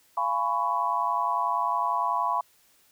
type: chord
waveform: sine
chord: C# dominant seventh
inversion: first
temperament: just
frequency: 693 / 831.5 / 997.9 / 1108.7 Hz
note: E#5 / G#5 / B5 / C#6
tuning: -14 / +2 / +18 / 0 cents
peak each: -32 / -32 / -26 / -29 dBFS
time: 0.17-2.41 s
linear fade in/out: 5 ms
effects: white hiss -62 dBFS RMS until 2.91 s